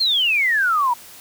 sine exponential sweep, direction down, 4334 to 932.3 Hz, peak -15 dBFS, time 0-0.94 s, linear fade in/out 10 ms, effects white hiss -42 dBFS RMS until 1.2 s

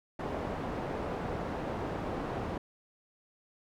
white low-pass noise, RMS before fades -36 dBFS, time 0.19-2.58 s, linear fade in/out 5 ms, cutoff 690 Hz, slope 12 dB/octave, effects none

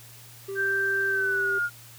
triangle tone, 392 Hz, G4, in tune, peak -29 dBFS, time 0.48-1.59 s, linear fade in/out 10 ms
sine tone with pitch glide, 1568 to 1421.3 Hz, G6 to F6, 0 to +30 cents, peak -23 dBFS, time 0.55-1.7 s, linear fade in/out 50 ms, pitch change -170 cents, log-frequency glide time 1.08-1.57 s
effects added 117 Hz sine -50 dBFS peak until 1.98 s + white hiss -49 dBFS RMS until 1.98 s

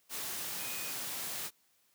sine tone in noise, 2489 Hz, D#7, in tune, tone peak -46 dBFS, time 0.58-0.94 s, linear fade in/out 50 ms, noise white, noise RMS -39 dBFS, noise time 0.09-1.51 s, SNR -10 dB, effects white hiss -71 dBFS RMS until 1.94 s + high-pass 100 Hz 12 dB/octave

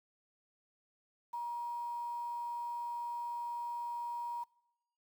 sine tone with quantisation, 951 Hz, A#5, 34 cents sharp, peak -36 dBFS, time 1.33-4.44 s, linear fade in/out 10 ms, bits 10, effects noise-tail reverb RT60 0.8 s tail -23 dB re dry

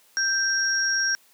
sine tone pair together, 1572 / 5602 Hz, G6 / F8, +4 / +4 cents, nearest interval octave + minor seventh, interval 2200 cents, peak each -23 / -24 dBFS, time 0.17-1.15 s, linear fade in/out 0 ms, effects white hiss -58 dBFS RMS until 1.33 s + high-pass 200 Hz 12 dB/octave

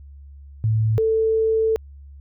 sine tone pair in turn, 110 / 443.3 Hz, A2 / A4, 0 / +13 cents, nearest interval 2 octaves, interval 2413 cents, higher second, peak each -16 dBFS, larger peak neither, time 0.64-0.98 / 0.98-1.76 s, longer second, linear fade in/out 0 ms, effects added 70 Hz sine -39 dBFS peak until 2.2 s

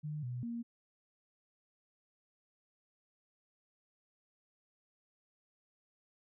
sine tone with pitch steps, 151 / 123.4 / 234.5 Hz, D3 / B2 / A#3, +48 / -1 / +11 cents, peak -37 dBFS, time 0.03-0.63 s, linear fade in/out 20 ms, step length 200 ms, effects none

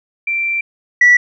sine tone pair in turn, 2352 / 1950 Hz, D7 / B6, +2 / -23 cents, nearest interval minor third, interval 325 cents, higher first, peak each -15 / -4 dBFS, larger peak second, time 0.27-0.61 / 1.01-1.17 s, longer first, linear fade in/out 5 ms, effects tanh soft clip ceiling -2 dBFS

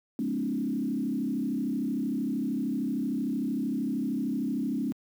sine tone with frequency modulation, 248.1 Hz, B3, 8 cents sharp, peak -26 dBFS, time 0.19-4.92 s, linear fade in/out 0 ms, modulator 33.1 Hz, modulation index 1.6, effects high-pass 150 Hz 12 dB/octave + 9-bit

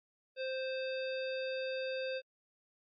harmonic tone, 523.3 Hz, C5, in tune, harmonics 1 / 3 / 5 / 7 / 9, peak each -36 / -46 / -45 / -49 / -51 dBFS, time 0.36-2.22 s, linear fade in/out 50 ms, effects AAC 64 kbps

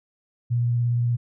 sine tone with vibrato, 119.8 Hz, A#2, 48 cents sharp, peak -19 dBFS, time 0.5-1.17 s, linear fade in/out 20 ms, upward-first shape sine, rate 17 Hz, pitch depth 16 cents each way, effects none

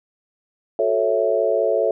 sine chord, F# minor seventh, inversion none, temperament equal, 370 / 440 / 554.4 / 659.3 Hz, F#4 / A4 / C#5 / E5, 0 / 0 / 0 / 0 cents, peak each -26 / -21 / -21 / -21 dBFS, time 0.79-1.91 s, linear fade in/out 2 ms, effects none

